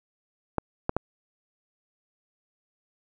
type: clicks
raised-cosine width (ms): 1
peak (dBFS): -10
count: 3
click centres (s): 0.583 / 0.894 / 0.966
effects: none